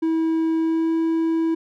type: tone with pitch glide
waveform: triangle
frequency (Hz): 323.8 to 326.6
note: E4 to E4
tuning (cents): -31 to -16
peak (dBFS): -16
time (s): 0.02-1.55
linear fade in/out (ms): 10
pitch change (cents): +15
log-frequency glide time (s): 0.58-0.93
effects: none